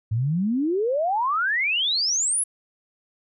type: exponential sweep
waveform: sine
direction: up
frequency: 103.83 to 10970 Hz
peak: -20 dBFS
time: 0.11-2.44 s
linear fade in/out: 10 ms
effects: none